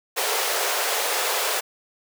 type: high-pass noise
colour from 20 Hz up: pink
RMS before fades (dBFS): -24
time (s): 0.16-1.61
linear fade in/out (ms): 20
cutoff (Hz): 410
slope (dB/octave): 48
effects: none